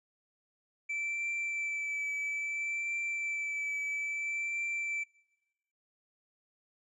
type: tone with vibrato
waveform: triangle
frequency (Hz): 2323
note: D7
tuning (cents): -20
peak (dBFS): -31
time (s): 0.89-5.04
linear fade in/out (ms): 10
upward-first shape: triangle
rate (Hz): 0.6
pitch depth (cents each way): 21
effects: noise-tail reverb RT60 1.0 s tail -23 dB re dry + resampled to 24000 Hz